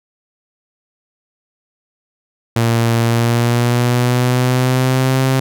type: tone with pitch glide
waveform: sawtooth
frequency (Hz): 116.1 to 131.83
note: A#2 to C3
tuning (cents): -7 to +13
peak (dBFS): -8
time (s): 2.56-5.4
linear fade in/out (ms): 5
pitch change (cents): +220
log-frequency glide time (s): 3.03-5.22
effects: none